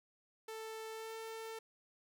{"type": "tone with pitch glide", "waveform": "sawtooth", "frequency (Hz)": [442.1, 447.2], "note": ["A4", "A4"], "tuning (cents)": [8, 28], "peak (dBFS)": -40, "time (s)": [0.48, 1.59], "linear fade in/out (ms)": 5, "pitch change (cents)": 20, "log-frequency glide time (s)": [0.91, 1.13], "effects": []}